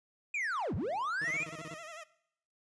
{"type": "linear two-way sweep", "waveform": "triangle", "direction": "down then up", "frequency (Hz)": [2500, 67.8, 2500], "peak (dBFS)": -30, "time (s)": [0.34, 1.44], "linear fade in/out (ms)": 5, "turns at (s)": 0.75}
{"type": "tone bursts", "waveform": "20% pulse", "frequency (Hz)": 158, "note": "D#3", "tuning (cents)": 27, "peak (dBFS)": -38, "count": 9, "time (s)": [1.21, 1.744], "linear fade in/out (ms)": 5, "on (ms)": 38, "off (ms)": 24}
{"type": "tone with vibrato", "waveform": "15% pulse", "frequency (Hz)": 646, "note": "E5", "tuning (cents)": -35, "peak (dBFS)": -38, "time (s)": [1.24, 2.04], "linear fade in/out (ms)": 10, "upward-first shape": "sine", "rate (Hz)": 11, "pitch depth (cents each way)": 95}
{"effects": ["noise-tail reverb RT60 0.7 s tail -18 dB re dry", "resampled to 22050 Hz"]}